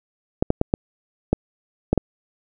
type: clicks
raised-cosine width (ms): 2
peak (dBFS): -3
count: 7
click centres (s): 0.425 / 0.504 / 0.614 / 0.739 / 1.33 / 1.93 / 1.977
effects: none